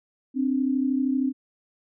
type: tone pair together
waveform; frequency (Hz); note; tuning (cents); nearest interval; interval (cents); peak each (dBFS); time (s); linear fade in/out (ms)
sine; 260.8 / 293.7; C4 / D4; -5 / 0; major second; 205; -22 / -27; 0.34-1.33; 50
effects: none

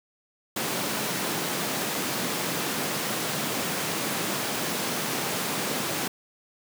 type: high-pass noise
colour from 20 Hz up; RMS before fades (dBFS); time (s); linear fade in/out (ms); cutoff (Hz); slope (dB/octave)
pink; -29; 0.56-6.08; 5; 150; 24
effects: none

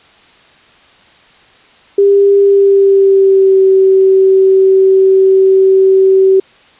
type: tone with pitch glide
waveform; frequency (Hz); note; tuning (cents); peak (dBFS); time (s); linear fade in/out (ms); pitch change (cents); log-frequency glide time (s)
sine; 399.2 to 382.7; G4 to G4; +32 to -42; -4; 1.98-6.4; 5; -74; 2.4-3.62
effects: white hiss -44 dBFS RMS until 6.79 s + resampled to 8000 Hz

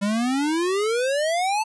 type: exponential sweep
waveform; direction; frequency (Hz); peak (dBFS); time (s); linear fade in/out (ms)
square; up; 196.5 to 895; -21; 0.01-1.64; 20
effects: resampled to 24000 Hz

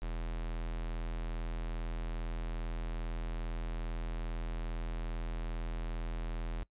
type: tone with notch filter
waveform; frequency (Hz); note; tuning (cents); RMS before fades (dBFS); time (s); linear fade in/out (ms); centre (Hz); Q
square; 41.2; E1; 0; -37; 0.02-6.63; 0; 150; 1.8
effects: noise-tail reverb RT60 0.1 s tail -21 dB re dry + resampled to 8000 Hz

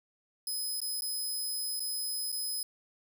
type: tone with dropouts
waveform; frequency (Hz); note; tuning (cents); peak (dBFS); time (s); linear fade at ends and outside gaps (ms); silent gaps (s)
15% pulse; 5060; D#8; +28; -27; 0.47-2.63; 2; 0.803-0.816 / 1.009-1.02 / 1.796-1.803 / 2.319-2.325
effects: none

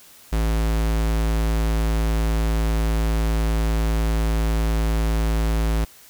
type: tone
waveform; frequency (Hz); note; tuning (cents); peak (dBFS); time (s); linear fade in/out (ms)
square; 55; A1; 0; -19; 0.32-5.85; 10
effects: white hiss -48 dBFS RMS until 6.09 s

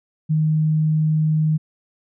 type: tone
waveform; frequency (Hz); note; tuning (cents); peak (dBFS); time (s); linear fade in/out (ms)
sine; 155.56; D#3; 0; -15; 0.29-1.58; 20
effects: none

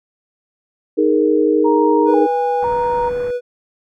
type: chord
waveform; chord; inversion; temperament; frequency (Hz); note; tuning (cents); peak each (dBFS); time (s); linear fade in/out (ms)
sine; D# suspended fourth; none; just; 311.1 / 414.8 / 466.7; D#4 / G#4 / A#4; 0 / -2 / +2; -15 / -16 / -16; 0.97-2.27; 20
type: tone with vibrato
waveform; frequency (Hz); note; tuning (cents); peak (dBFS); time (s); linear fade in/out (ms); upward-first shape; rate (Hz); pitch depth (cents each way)
sine; 873; A5; -14; -17; 1.64-3.1; 20; square; 1; 120
type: tone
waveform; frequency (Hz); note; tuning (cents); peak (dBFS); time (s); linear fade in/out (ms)
triangle; 490; B4; -14; -16; 2.05-3.41; 50
type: low-pass noise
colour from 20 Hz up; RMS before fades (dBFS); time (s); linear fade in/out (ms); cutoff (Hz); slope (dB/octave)
pink; -34; 2.62-3.31; 5; 1700; 24
effects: none

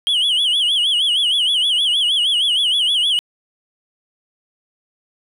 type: tone with vibrato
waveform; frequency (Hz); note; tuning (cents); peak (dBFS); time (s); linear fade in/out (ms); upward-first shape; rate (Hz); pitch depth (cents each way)
sine; 3136; G7; 0; -11; 0.07-3.19; 0; sine; 6.4; 160
effects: tanh soft clip ceiling -13 dBFS + 8-bit

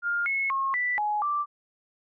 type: tone with pitch steps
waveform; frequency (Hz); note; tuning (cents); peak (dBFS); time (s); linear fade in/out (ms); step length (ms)
sine; 1408 / 2185 / 1082 / 1975 / 839 / 1173; F6 / C#7 / C#6 / B6 / G#5 / D6; +14 / -26 / -42 / 0 / +17 / -2; -24; 0.02-1.46; 50; 240
effects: none

